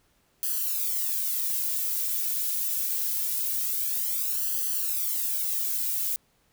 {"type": "noise with flanger", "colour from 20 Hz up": "violet", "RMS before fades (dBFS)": -28, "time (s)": [0.43, 6.16], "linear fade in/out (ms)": 0, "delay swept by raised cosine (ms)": [0.65, 2.75], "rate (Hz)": 0.24, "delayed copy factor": 1, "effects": ["pink hiss -67 dBFS RMS until 6.52 s"]}